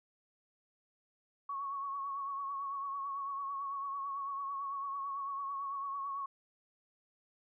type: tone with vibrato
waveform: sine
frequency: 1108.7 Hz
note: C#6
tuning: in tune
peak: -36 dBFS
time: 1.49-6.26 s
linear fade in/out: 5 ms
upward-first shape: triangle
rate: 9 Hz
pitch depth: 45 cents each way
effects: none